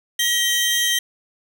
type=tone pair together; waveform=sawtooth; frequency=1911 / 3149 Hz; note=A#6 / G7; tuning=+43 / +7 cents; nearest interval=major sixth; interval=864 cents; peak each=-18 / -16 dBFS; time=0.19-0.99 s; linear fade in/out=5 ms; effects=8-bit